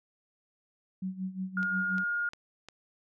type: tone with tremolo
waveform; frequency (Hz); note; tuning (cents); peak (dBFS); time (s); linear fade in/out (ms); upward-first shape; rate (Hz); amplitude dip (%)
sine; 187.8; F#3; +26; -30; 1.02-2.04; 5; sine; 5.6; 80
type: tone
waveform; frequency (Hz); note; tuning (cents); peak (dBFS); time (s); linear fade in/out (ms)
sine; 1423; F6; +32; -28; 1.57-2.29; 2
type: click train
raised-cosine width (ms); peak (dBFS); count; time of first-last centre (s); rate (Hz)
0.2; -28; 4; 1.63-2.686; 2.84
effects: none